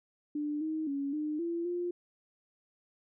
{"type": "tone with pitch steps", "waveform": "sine", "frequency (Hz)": [296.5, 314.4, 279.6, 303.1, 339, 351.4], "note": ["D4", "D#4", "C#4", "D#4", "E4", "F4"], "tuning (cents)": [17, 18, 15, -45, 49, 11], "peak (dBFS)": -31, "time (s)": [0.35, 1.91], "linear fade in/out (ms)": 5, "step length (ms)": 260, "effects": []}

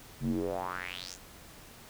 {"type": "tone with band-pass filter sweep", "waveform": "square", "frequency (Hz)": 45.26, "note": "F#1", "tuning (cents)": -37, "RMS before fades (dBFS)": -35, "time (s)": [0.2, 1.18], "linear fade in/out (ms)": 50, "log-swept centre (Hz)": [160, 7600], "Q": 4.6, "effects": ["pink hiss -52 dBFS RMS until 1.89 s"]}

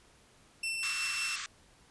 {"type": "tone with tremolo", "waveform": "sawtooth", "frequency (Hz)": 2687, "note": "E7", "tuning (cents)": 33, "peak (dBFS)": -28, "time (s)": [0.63, 1.36], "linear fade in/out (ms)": 5, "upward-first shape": "triangle", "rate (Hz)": 5.4, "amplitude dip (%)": 30}
{"type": "band-pass noise", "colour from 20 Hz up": "pink", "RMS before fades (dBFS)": -40, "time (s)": [0.83, 1.46], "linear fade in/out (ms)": 0, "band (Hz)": [1100, 8200], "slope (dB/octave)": 96}
{"effects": ["pink hiss -62 dBFS RMS until 1.9 s", "resampled to 24000 Hz"]}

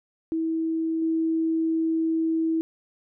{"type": "tone with level steps", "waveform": "sine", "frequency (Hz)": 324.1, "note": "E4", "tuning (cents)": -29, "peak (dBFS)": [-23, -21], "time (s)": [0.32, 2.61], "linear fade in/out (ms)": 0, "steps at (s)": 1.02, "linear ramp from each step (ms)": 2, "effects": []}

